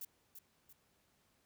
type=noise with echo; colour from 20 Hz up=violet; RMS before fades=-45 dBFS; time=0.01-0.05 s; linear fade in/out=5 ms; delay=340 ms; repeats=2; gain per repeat=-7 dB; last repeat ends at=0.73 s; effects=pink hiss -74 dBFS RMS until 1.45 s + high-pass 60 Hz 12 dB/octave